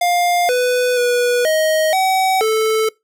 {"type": "tone with pitch steps", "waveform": "square", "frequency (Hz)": [704, 496.8, 487.8, 628, 758, 438.8], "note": ["F5", "B4", "B4", "D#5", "F#5", "A4"], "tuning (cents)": [14, 10, -21, 16, 42, -5], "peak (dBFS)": -14, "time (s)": [0.01, 2.89], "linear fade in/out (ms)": 5, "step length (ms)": 480, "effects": ["noise-tail reverb RT60 0.2 s tail -23 dB re dry"]}